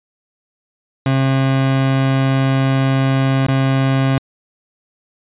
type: tone with dropouts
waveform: 30% pulse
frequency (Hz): 134.1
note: C3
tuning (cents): +43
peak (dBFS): -10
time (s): 1.06-4.18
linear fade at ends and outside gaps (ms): 2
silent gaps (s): 3.468-3.484
effects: resampled to 8000 Hz